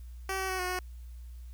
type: tone with pitch steps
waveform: 10% pulse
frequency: 383.4 / 380.5 / 374.1 / 363.3 / 365.7 Hz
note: G4 / F#4 / F#4 / F#4 / F#4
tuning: -38 / +48 / +19 / -32 / -20 cents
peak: -23 dBFS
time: 0.29-0.79 s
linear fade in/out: 2 ms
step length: 100 ms
effects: added 60 Hz sine -42 dBFS peak until 1.53 s + white hiss -66 dBFS RMS until 1.53 s